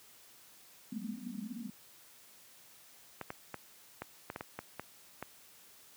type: band-pass noise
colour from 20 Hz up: white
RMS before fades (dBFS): -42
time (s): 0.92-1.7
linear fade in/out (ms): 5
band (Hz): 190 to 250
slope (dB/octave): 96
type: clicks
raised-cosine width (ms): 0.5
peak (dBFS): -24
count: 10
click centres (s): 3.213 / 3.304 / 3.543 / 4.02 / 4.301 / 4.361 / 4.409 / 4.59 / 4.796 / 5.226
effects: white hiss -59 dBFS RMS until 5.96 s + high-pass 80 Hz 12 dB/octave